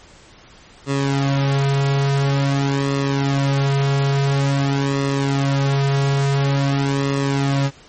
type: tone with flanger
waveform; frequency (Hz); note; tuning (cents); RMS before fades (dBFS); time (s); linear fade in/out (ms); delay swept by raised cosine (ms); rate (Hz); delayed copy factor
sawtooth; 138.59; C#3; 0; -18; 0.86-7.71; 50; 1.3 to 3.9; 0.48; -0.95
effects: pink hiss -46 dBFS RMS until 7.88 s + MP3 32 kbps